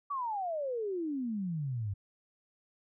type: exponential sweep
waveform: sine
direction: down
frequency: 1167 to 95.1 Hz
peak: -32 dBFS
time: 0.1-1.94 s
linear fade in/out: 10 ms
effects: none